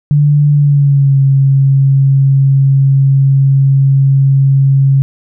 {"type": "tone with pitch glide", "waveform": "sine", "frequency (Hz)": [146.3, 136.5], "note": ["D3", "C#3"], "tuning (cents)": [-6, -26], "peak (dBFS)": -5, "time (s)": [0.11, 5.02], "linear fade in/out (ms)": 0, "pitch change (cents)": -120, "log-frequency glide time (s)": [0.51, 1.19], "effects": []}